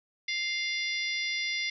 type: harmonic tone with a mistuned harmonic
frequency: 698.5 Hz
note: F5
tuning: in tune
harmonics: 3 / 4 / 5 / 6 / 7 / 8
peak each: -31 / -42 / -36 / -44 / -37 / -43 dBFS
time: 0.28-1.7 s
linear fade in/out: 5 ms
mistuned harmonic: 8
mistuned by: +22 cents
effects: none